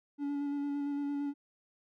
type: tone with vibrato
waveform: triangle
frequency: 285.4 Hz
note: D4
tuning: 49 cents flat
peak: -30 dBFS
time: 0.18-1.34 s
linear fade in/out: 50 ms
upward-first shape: square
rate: 8.8 Hz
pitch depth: 13 cents each way
effects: none